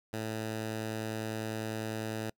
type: tone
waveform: 10% pulse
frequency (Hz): 110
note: A2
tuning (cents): 0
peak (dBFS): -26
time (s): 0.13-2.3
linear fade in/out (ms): 5
effects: noise-tail reverb RT60 0.1 s tail -26 dB re dry